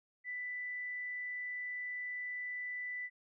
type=tone; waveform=sine; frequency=1985 Hz; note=B6; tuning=8 cents sharp; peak=-38 dBFS; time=0.24-3.1 s; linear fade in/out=50 ms; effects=none